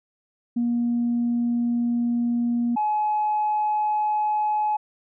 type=tone pair in turn; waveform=sine; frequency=238 / 848.1 Hz; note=A#3 / G#5; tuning=+36 / +36 cents; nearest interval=octave + minor seventh; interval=2200 cents; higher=second; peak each=-19 dBFS; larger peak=neither; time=0.56-2.76 / 2.76-4.77 s; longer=first; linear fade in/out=10 ms; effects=tanh soft clip ceiling -16 dBFS